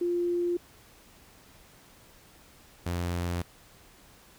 sine / sawtooth tone pair in turn, 349.2 / 87.3 Hz, F4 / F2, 0 / 0 cents, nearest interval 2 octaves, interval 2400 cents, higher first, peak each -25 dBFS, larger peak neither, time 0.01-0.57 / 2.86-3.42 s, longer neither, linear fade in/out 5 ms, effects pink hiss -56 dBFS RMS until 4.38 s

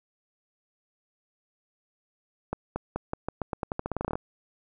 accelerating click train, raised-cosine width 1 ms, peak -15 dBFS, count 19, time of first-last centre 2.53-4.155 s, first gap 230 ms, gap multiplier 0.87, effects none

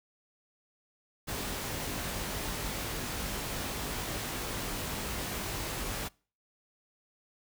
pink noise with comb filter, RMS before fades -36 dBFS, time 1.27-6.09 s, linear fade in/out 20 ms, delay 20 ms, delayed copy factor +0.5, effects noise-tail reverb RT60 0.4 s tail -25 dB re dry

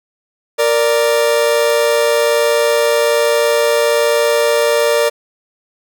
40% pulse tone pair together, 466.1 / 587.3 Hz, A#4 / D5, 0 / 0 cents, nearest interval major third, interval 400 cents, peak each -13 dBFS, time 0.58-5.1 s, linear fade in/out 20 ms, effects none

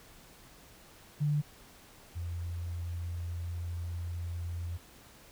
sine tone pair in turn, 147.8 / 85.99 Hz, D3 / F2, +11 / -26 cents, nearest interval major sixth, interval 937 cents, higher first, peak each -26 / -34 dBFS, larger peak first, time 1.2-1.42 / 2.15-4.78 s, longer second, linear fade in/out 20 ms, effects pink hiss -56 dBFS RMS until 5.31 s

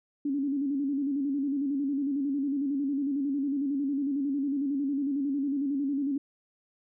sine tone with vibrato, 279.3 Hz, C#4, 13 cents sharp, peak -26 dBFS, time 0.25-6.18 s, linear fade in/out 5 ms, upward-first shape square, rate 11 Hz, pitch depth 63 cents each way, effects none

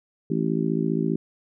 harmonic tone, 55 Hz, A1, in tune, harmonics 3 / 4 / 5 / 6 / 7, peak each -26 / -27 / -28 / -29 / -29 dBFS, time 0.3-1.16 s, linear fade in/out 5 ms, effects none

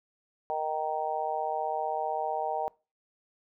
harmonic tone, 155.56 Hz, D#3, in tune, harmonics 3 / 4 / 5 / 6, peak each -37 / -34 / -31 / -36 dBFS, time 0.5-2.68 s, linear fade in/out 0 ms, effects noise-tail reverb RT60 0.3 s tail -24 dB re dry

